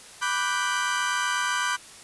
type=chord; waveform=35% pulse; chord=G major seventh; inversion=first; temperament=equal; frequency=987.8 / 1174.7 / 1480 / 1568 Hz; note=B5 / D6 / F#6 / G6; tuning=0 / 0 / 0 / 0 cents; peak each=-28 dBFS; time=0.21-1.77 s; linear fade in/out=20 ms; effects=white hiss -46 dBFS RMS until 2.03 s + resampled to 24000 Hz